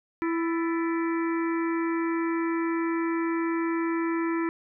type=harmonic tone with a mistuned harmonic; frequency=331.5 Hz; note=E4; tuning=10 cents sharp; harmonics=1 / 3 / 4 / 5 / 6 / 7; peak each=-25 / -35 / -37 / -39 / -41 / -42 dBFS; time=0.22-4.49 s; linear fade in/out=0 ms; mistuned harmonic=5; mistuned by=+91 cents; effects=none